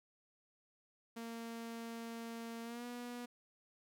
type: tone with pitch glide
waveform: sawtooth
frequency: 230.3 to 242.6 Hz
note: A#3 to B3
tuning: -21 to -31 cents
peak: -40 dBFS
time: 1.16-3.26 s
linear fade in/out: 10 ms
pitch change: +90 cents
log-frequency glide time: 2.63-2.85 s
effects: none